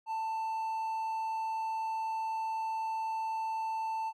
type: tone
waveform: triangle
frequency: 888 Hz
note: A5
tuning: 16 cents sharp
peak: -30 dBFS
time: 0.06-4.13 s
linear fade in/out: 50 ms
effects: none